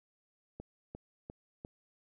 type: click train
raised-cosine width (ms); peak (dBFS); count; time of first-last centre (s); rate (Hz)
2; -30; 4; 0.6-1.649; 2.86
effects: none